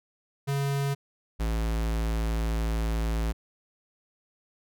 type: tone pair in turn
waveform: square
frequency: 139.6 / 55.4 Hz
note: C#3 / A1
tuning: +13 / +13 cents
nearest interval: octave + major third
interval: 1600 cents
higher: first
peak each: -26 dBFS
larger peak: neither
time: 0.47-0.95 / 1.39-3.33 s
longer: second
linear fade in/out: 20 ms
effects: none